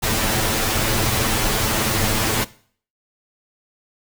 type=noise with comb filter; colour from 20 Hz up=pink; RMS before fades=-20 dBFS; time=0.02-2.45 s; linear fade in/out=20 ms; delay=9.1 ms; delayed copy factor=+0.9; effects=noise-tail reverb RT60 0.5 s tail -19 dB re dry